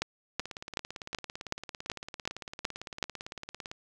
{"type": "two click trains", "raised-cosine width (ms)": 0.2, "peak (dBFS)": [-22, -12], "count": [60, 9], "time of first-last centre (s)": [[0.4, 3.715], [0.02, 3.028]], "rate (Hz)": [17.8, 2.66], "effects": []}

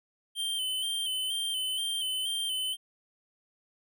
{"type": "tone with vibrato", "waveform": "square", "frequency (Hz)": 3100, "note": "G7", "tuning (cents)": -20, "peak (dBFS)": -30, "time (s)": [0.35, 2.77], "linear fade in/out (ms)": 50, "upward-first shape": "square", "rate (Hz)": 2.1, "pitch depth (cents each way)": 36, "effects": []}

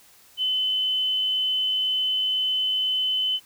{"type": "tone", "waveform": "sine", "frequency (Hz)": 3034, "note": "F#7", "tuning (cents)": 43, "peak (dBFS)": -21, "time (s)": [0.37, 3.4], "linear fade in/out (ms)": 50, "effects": ["white hiss -54 dBFS RMS until 3.45 s"]}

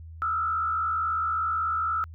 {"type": "tone with frequency modulation", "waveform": "sine", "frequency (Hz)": 1318.5, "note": "E6", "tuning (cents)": 0, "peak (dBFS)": -24, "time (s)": [0.22, 2.04], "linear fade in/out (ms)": 0, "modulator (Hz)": 58.2, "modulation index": 0.9, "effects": ["added 81 Hz sine -40 dBFS peak until 2.14 s"]}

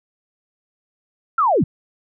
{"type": "linear sweep", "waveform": "sine", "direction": "down", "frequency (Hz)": [1396.9, 104.1], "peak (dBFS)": -13, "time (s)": [1.38, 1.64], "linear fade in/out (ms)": 5, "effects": []}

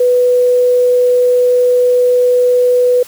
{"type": "tone", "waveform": "sine", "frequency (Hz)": 494.9, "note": "B4", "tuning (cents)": 4, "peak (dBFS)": -7, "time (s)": [0, 3.03], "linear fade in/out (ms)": 5, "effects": ["white hiss -36 dBFS RMS until 3.07 s"]}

